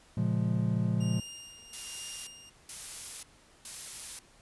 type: chord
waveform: triangle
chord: Bb minor seventh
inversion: none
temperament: just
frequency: 116.54 / 139.85 / 174.81 / 209.8 Hz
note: Bb2 / Db3 / F3 / Ab3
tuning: 0 / +16 / +2 / +18 cents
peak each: -28 / -33 / -29 / -32 dBFS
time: 0.17-1.2 s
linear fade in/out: 5 ms
type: tone with tremolo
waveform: 20% pulse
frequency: 2812 Hz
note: F7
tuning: 11 cents sharp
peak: -37 dBFS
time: 1-2.5 s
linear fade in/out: 10 ms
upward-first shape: sine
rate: 1.2 Hz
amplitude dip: 65%
type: noise bursts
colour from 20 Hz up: blue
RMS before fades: -39 dBFS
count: 3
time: 1.73-4.19 s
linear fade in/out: 2 ms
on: 540 ms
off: 420 ms
effects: pink hiss -60 dBFS RMS until 4.41 s + resampled to 24000 Hz